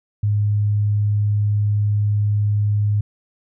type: tone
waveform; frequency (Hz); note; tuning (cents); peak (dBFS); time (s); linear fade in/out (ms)
sine; 103.9; G#2; +1; -15; 0.23-3.01; 5
effects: none